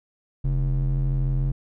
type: ring-modulated tone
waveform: triangle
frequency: 87.31 Hz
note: F2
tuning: in tune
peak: -15 dBFS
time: 0.44-1.52 s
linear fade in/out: 10 ms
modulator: 46.8 Hz
effects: none